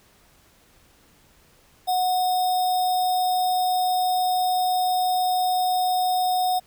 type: tone with sample-and-hold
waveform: sine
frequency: 733 Hz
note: F#5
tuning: 16 cents flat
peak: -19 dBFS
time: 1.87-6.6 s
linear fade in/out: 20 ms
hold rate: 4410 Hz
effects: pink hiss -57 dBFS RMS until 6.66 s